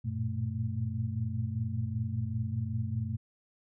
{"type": "tone cluster", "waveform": "sine", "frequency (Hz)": [95.5, 113.2, 118.3, 220.3], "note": ["G2", "A2", "A#2", "A3"], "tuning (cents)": [-45, 50, 26, 2], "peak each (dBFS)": [-35, -39, -33, -39], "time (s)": [0.04, 3.17], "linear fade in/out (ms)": 20, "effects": []}